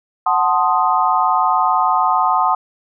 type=chord; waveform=sine; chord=F# diminished seventh; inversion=none; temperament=equal; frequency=740 / 880 / 1046.5 / 1244.5 Hz; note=F#5 / A5 / C6 / Eb6; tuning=0 / 0 / 0 / 0 cents; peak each=-18 dBFS; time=0.26-2.55 s; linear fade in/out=5 ms; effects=none